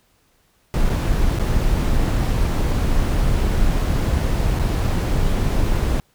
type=noise with dropouts; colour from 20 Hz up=brown; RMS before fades=-18 dBFS; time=0.74-6 s; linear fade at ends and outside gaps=0 ms; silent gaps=0.896-0.9 / 1.387-1.396 / 4.59-4.596 s; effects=pink hiss -61 dBFS RMS until 6.14 s